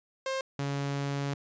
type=tone pair in turn; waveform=sawtooth; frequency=531 / 140.64 Hz; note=C5 / C#3; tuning=+25 / +25 cents; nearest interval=octave + major seventh; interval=2300 cents; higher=first; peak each=-26 dBFS; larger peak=neither; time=0.26-0.41 / 0.59-1.34 s; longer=second; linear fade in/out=2 ms; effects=resampled to 16000 Hz